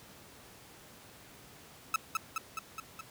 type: tone with echo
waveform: 30% pulse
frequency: 1300 Hz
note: E6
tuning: 24 cents flat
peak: -23 dBFS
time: 1.94-1.96 s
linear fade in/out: 2 ms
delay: 210 ms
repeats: 5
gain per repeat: -3 dB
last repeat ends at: 3.01 s
effects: pink hiss -54 dBFS RMS until 3.1 s + high-pass 80 Hz 12 dB/octave